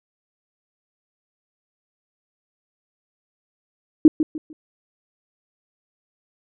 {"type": "tone with echo", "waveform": "sine", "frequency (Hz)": 311.1, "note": "D#4", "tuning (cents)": 0, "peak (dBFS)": -4, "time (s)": [4.05, 4.08], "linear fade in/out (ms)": 2, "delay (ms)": 150, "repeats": 3, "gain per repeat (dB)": -11, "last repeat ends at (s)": 4.53, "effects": []}